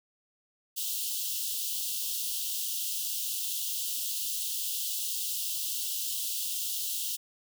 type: high-pass noise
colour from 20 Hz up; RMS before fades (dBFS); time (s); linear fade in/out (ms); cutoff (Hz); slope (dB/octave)
white; -33; 0.76-7.17; 20; 2800; 96
effects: none